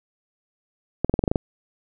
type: clicks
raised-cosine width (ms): 2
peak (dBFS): -6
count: 8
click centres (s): 1.046 / 1.096 / 1.14 / 1.192 / 1.239 / 1.278 / 1.315 / 1.358
effects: none